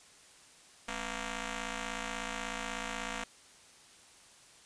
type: ring-modulated tone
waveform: 5% pulse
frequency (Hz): 233.1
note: A#3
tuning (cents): 0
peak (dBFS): -22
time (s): 0.88-3.24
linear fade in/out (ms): 2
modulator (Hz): 438
effects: white hiss -58 dBFS RMS until 4.65 s + resampled to 22050 Hz